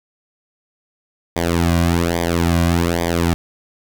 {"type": "tone with flanger", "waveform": "sawtooth", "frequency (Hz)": 85.1, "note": "F2", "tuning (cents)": -44, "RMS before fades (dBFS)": -17, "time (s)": [1.36, 3.34], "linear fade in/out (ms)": 0, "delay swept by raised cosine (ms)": [0.72, 2.32], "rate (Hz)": 1.2, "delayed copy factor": -0.95, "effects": []}